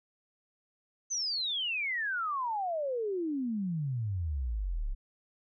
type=exponential sweep; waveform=sine; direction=down; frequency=6272 to 31.52 Hz; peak=-30 dBFS; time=1.1-4.95 s; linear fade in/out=20 ms; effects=none